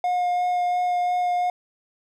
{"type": "tone with vibrato", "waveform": "triangle", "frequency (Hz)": 716, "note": "F5", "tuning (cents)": 43, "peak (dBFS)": -18, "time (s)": [0.04, 1.5], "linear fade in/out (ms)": 2, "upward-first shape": "sine", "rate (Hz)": 2.9, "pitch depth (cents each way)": 10, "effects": []}